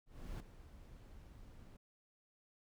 brown noise with ADSR envelope, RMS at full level -43 dBFS, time 0.06-1.77 s, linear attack 340 ms, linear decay 6 ms, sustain -13 dB, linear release 7 ms, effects none

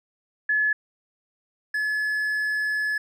sine / triangle tone pair in turn, 1711 / 1711 Hz, A6 / A6, -49 / -49 cents, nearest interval unison, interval 0 cents, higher neither, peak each -19 / -21 dBFS, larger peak first, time 0.49-0.73 / 1.74-2.98 s, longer second, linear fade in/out 5 ms, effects none

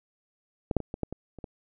clicks, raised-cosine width 2 ms, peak -14 / -9 / -21 / -20 / -15 / -22 / -30 / -24 dBFS, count 8, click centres 0.712 / 0.767 / 0.803 / 0.941 / 1.033 / 1.126 / 1.387 / 1.442 s, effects none

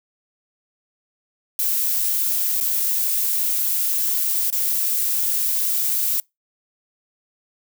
violet noise with dropouts, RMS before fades -21 dBFS, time 1.59-6.2 s, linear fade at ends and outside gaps 1 ms, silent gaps 2.602-2.609 / 4.502-4.526 s, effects noise-tail reverb RT60 0.2 s tail -26 dB re dry

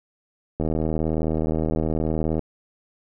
click train, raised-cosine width 2 ms, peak -11 dBFS, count 143, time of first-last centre 0.6-2.393 s, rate 79.2 Hz, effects none

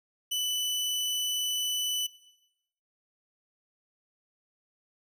sawtooth tone, 2986 Hz, F#7, 15 cents sharp, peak -25 dBFS, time 0.31-2.07 s, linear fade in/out 10 ms, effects noise-tail reverb RT60 0.9 s tail -18 dB re dry

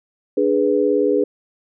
sine chord, G# diminished, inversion second, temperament equal, 293.7 / 415.3 / 493.9 Hz, D4 / G#4 / B4, 0 / 0 / 0 cents, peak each -20 / -17 / -19 dBFS, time 0.37-1.24 s, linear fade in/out 5 ms, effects none

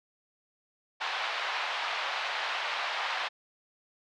pink band-pass noise, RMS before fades -33 dBFS, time 1-3.29 s, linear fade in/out 20 ms, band 740 to 3900 Hz, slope 24 dB/octave, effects none

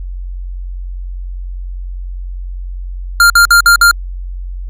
square tone bursts, 1396.9 Hz, F6, in tune, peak -4 dBFS, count 5, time 3.2-3.912 s, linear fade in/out 2 ms, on 100 ms, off 53 ms, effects added 45 Hz sine -20 dBFS peak until 4.69 s + AAC 64 kbps

